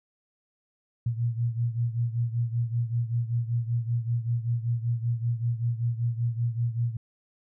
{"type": "beating tone pair", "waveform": "sine", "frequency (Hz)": [116.54, 121.74], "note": ["A#2", "B2"], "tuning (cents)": [0, -24], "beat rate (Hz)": 5.2, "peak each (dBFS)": [-26, -30], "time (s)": [1.06, 6.97], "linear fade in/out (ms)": 5, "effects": []}